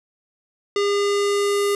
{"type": "tone with low-pass filter sweep", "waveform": "square", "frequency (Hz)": 405, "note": "G#4", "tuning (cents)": -43, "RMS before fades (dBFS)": -20, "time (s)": [0.76, 1.75], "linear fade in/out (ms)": 2, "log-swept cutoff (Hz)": [5100, 12000], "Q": 1.2, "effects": []}